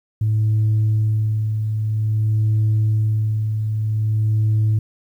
sine tone with tremolo, 108.3 Hz, A2, 27 cents flat, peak -12 dBFS, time 0.21-4.79 s, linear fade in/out 5 ms, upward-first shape sine, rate 0.51 Hz, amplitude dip 50%, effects tanh soft clip ceiling -12 dBFS + 9-bit

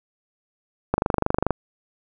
click train, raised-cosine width 1 ms, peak -5 dBFS, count 15, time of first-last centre 0.94-1.507 s, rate 24.7 Hz, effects none

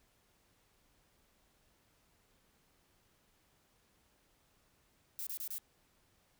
violet noise bursts, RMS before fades -41 dBFS, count 4, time 5.19-5.582 s, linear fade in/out 0 ms, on 77 ms, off 28 ms, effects pink hiss -72 dBFS RMS until 6.39 s

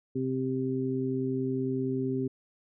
harmonic tone, 130.81 Hz, C3, in tune, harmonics 1 / 2 / 3, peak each -34 / -30 / -32 dBFS, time 0.15-2.28 s, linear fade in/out 10 ms, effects none

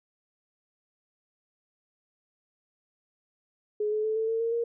sine tone with pitch steps, 421.2 / 428.6 / 436.1 / 443.7 / 451.4 / 459.3 / 467.4 Hz, G#4 / A4 / A4 / A4 / A4 / A#4 / A#4, +24 / -45 / -15 / +14 / +44 / -26 / +5 cents, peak -25 dBFS, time 3.8-4.64 s, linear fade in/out 5 ms, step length 120 ms, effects none

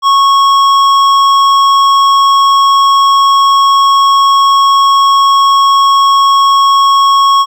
sine tone with hard clipping, 1101 Hz, C#6, 12 cents flat, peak -6 dBFS, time 0.02-7.46 s, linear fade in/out 50 ms, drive 10 dB, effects none

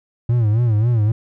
triangle tone with vibrato, 112.9 Hz, A2, 45 cents sharp, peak -11 dBFS, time 0.29-1.12 s, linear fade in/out 5 ms, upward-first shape sine, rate 3.7 Hz, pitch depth 140 cents each way, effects none

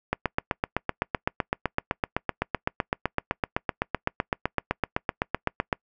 click train, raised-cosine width 0.5 ms, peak -8 dBFS, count 45, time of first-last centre 0.13-5.728 s, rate 7.86 Hz, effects noise-tail reverb RT60 0.1 s tail -26 dB re dry

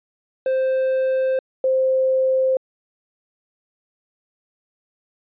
triangle / sine tone pair in turn, 523.3 / 523.3 Hz, C5 / C5, 0 / 0 cents, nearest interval unison, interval 0 cents, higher neither, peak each -15 dBFS, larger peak neither, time 0.46-1.39 / 1.64-2.57 s, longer neither, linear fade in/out 2 ms, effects resampled to 8000 Hz

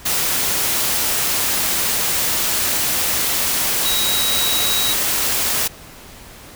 sine tone in noise, 3844 Hz, B7, 48 cents flat, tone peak -20 dBFS, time 3.85-4.94 s, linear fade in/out 10 ms, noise white, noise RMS -19 dBFS, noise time 0.05-5.68 s, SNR -4 dB, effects pink hiss -40 dBFS RMS until 6.55 s

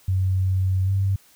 sine tone with pitch glide, 94 to 97.26 Hz, F#2 to G2, +28 to -13 cents, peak -18 dBFS, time 0.08-1.16 s, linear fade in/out 5 ms, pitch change +59 cents, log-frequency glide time 0.84-0.91 s, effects white hiss -55 dBFS RMS until 1.35 s

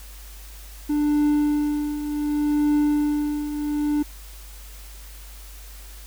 triangle tone with tremolo, 296 Hz, D4, 14 cents sharp, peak -14 dBFS, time 0.89-4.03 s, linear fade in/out 10 ms, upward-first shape triangle, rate 0.67 Hz, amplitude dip 70%, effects added 50 Hz sine -39 dBFS peak until 6.06 s + white hiss -46 dBFS RMS until 6.06 s

